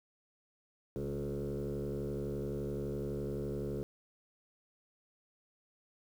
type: tone with frequency modulation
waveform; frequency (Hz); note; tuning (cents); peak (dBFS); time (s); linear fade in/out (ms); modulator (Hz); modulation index
sine; 278.3; C#4; +7; -33; 0.96-3.83; 0; 71.8; 2.9
effects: tanh soft clip ceiling -32 dBFS + 10-bit